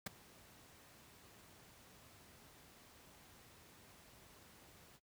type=noise with ADSR envelope; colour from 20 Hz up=pink; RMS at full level=-39 dBFS; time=0.06-5 s; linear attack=6 ms; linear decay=13 ms; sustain=-23 dB; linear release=47 ms; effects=noise-tail reverb RT60 0.1 s tail -21 dB re dry + high-pass 60 Hz 12 dB/octave

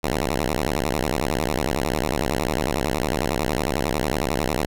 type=tone with vibrato; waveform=5% pulse; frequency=68.6 Hz; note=C#2; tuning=17 cents flat; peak=-10 dBFS; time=0.03-4.66 s; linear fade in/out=10 ms; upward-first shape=square; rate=11 Hz; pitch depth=240 cents each way; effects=none

